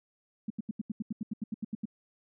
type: tone bursts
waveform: sine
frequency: 215.9 Hz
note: A3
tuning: 33 cents flat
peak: -30 dBFS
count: 14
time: 0.48-1.855 s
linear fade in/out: 5 ms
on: 23 ms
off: 81 ms
effects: none